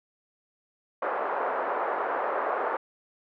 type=band-pass noise; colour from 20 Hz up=pink; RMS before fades=-29 dBFS; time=1.02-2.77 s; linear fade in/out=5 ms; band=470 to 1400 Hz; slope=24 dB/octave; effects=none